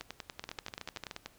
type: two click trains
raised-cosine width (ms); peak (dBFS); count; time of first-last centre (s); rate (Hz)
0.2; -22 / -22; 10 / 14; 0.44-1.112 / 0.01-1.26; 13.4 / 10.4
effects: pink hiss -63 dBFS RMS until 1.38 s